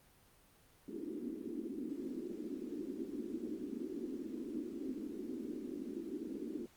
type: band-pass noise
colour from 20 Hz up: white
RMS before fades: -43 dBFS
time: 0.88-6.66 s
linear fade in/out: 2 ms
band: 230 to 360 Hz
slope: 48 dB/octave
effects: pink hiss -66 dBFS RMS until 6.76 s + Opus 32 kbps